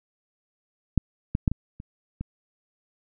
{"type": "clicks", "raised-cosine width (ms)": 5, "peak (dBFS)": [-6, -11, -7, -15, -26, -19], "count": 6, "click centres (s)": [0.977, 1.351, 1.478, 1.516, 1.801, 2.21], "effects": []}